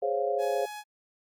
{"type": "chord", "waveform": "sine", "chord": "Db major seventh", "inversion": "second", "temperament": "equal", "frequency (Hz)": [415.3, 523.3, 554.4, 698.5], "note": ["Ab4", "C5", "Db5", "F5"], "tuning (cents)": [0, 0, 0, 0], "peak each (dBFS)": -31, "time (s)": [0.02, 0.66], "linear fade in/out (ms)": 10}
{"type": "tone", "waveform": "sawtooth", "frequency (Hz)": 840, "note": "G#5", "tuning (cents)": 19, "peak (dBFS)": -34, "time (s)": [0.38, 0.84], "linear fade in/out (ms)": 50}
{"effects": ["Opus 32 kbps"]}